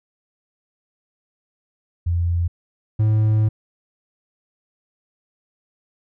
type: tone pair in turn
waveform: sine / triangle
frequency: 85.9 / 108.23 Hz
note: F2 / A2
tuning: -28 / -28 cents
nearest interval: major third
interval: 400 cents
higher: second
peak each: -17 / -12 dBFS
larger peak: second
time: 2.06-2.48 / 2.99-3.49 s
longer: second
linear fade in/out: 10 ms
effects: none